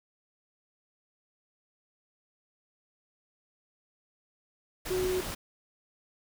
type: tone in noise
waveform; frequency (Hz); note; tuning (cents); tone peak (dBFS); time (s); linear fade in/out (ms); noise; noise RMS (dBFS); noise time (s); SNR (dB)
sine; 368.9; F#4; -5; -27; 4.9-5.21; 10; pink; -37; 4.85-5.35; +7
effects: none